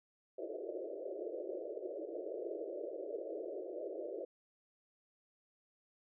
pink band-pass noise, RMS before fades -43 dBFS, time 0.38-4.25 s, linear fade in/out 5 ms, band 330 to 630 Hz, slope 96 dB/octave, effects none

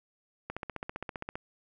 click train, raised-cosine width 0.5 ms, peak -21 dBFS, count 14, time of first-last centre 0.5-1.355 s, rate 15.2 Hz, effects none

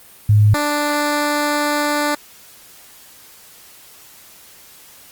sine / 10% pulse tone pair in turn, 105.1 / 294.4 Hz, G#2 / D4, +21 / +4 cents, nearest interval octave + tritone, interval 1783 cents, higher second, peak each -8 dBFS, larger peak neither, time 0.29-0.54 / 0.54-2.15 s, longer second, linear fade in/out 5 ms, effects white hiss -44 dBFS RMS until 5.11 s + Opus 32 kbps

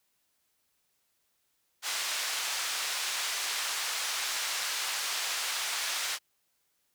white band-pass noise, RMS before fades -33 dBFS, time 1.82-6.19 s, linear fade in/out 50 ms, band 900 to 6300 Hz, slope 12 dB/octave, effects white hiss -75 dBFS RMS until 6.94 s

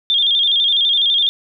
sine tone with vibrato, 3410 Hz, G#7, 45 cents sharp, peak -12 dBFS, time 0.1-1.29 s, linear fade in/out 0 ms, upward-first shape square, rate 12 Hz, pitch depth 76 cents each way, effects none

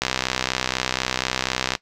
click train, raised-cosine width 0.2 ms, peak -3 dBFS, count 112, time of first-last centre 0.02-1.752 s, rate 64.1 Hz, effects noise-tail reverb RT60 0.1 s tail -19 dB re dry

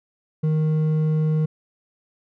sine tone with hard clipping, 155.6 Hz, D#3, in tune, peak -19 dBFS, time 0.43-1.46 s, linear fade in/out 10 ms, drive 5 dB, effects none

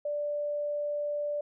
sine tone, 587 Hz, D5, 1 cent flat, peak -29 dBFS, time 0.05-1.41 s, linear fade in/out 5 ms, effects none

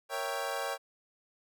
25% pulse chord, A# diminished seventh, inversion none, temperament equal, 466.2 / 554.4 / 659.3 / 784 Hz, A#4 / C#5 / E5 / G5, 0 / 0 / 0 / 0 cents, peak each -37 / -33 / -37 / -34 dBFS, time 0.09-0.78 s, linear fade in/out 50 ms, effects none

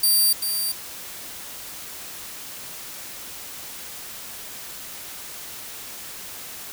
5% pulse tone with echo, 4700 Hz, D8, 1 cent sharp, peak -9 dBFS, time 0.03-0.33 s, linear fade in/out 5 ms, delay 390 ms, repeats 1, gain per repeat -7 dB, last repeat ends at 0.72 s, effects white hiss -37 dBFS RMS until 6.72 s

